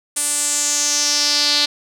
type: tone with band-pass filter sweep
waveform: sawtooth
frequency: 292.7 Hz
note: D4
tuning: 6 cents flat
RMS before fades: -18 dBFS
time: 0.16-1.66 s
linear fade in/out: 10 ms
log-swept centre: 9200 to 4200 Hz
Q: 4.2
effects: none